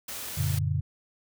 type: noise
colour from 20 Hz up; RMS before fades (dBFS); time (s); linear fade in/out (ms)
white; -37; 0.08-0.59; 5
type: chord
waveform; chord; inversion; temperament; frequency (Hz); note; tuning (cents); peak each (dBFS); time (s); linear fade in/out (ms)
sine; Gb augmented; none; just; 92.5 / 115.62 / 144.53; Gb2 / Bb2 / D3; 0 / -14 / -27; -28 / -31 / -28; 0.37-0.81; 10
effects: none